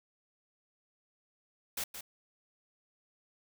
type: noise with echo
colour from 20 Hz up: white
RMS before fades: -36 dBFS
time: 1.77-1.84 s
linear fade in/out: 5 ms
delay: 170 ms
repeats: 1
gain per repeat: -8 dB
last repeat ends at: 2.01 s
effects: none